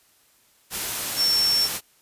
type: tone in noise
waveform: sine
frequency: 5440 Hz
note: F8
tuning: 46 cents flat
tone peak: -18 dBFS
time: 1.16-1.69 s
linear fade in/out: 50 ms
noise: white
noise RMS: -28 dBFS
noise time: 0.7-1.81 s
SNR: +7 dB
effects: white hiss -60 dBFS RMS until 2.01 s + resampled to 32000 Hz